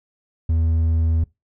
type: tone with hard clipping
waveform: sine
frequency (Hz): 81.4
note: E2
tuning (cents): -21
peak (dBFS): -17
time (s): 0.49-1.24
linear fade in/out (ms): 5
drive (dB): 3
effects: noise-tail reverb RT60 0.2 s tail -22 dB re dry